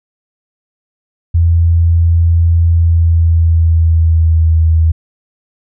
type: tone with pitch glide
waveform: sine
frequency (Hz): 84 to 80.81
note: E2 to E2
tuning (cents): +33 to -34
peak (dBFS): -6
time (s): 1.34-4.92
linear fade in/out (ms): 10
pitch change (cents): -67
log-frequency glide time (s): 2.67-4.55
effects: none